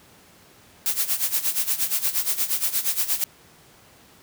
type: noise with tremolo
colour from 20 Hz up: blue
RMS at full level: -21 dBFS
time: 0.86-3.24 s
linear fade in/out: 0 ms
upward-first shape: sine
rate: 8.5 Hz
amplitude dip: 80%
effects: pink hiss -52 dBFS RMS until 4.22 s + high-pass 80 Hz 12 dB/octave